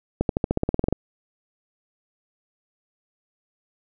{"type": "accelerating click train", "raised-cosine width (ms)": 2, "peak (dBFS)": -7, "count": 13, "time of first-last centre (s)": [0.21, 0.926], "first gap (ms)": 82, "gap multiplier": 0.94, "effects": []}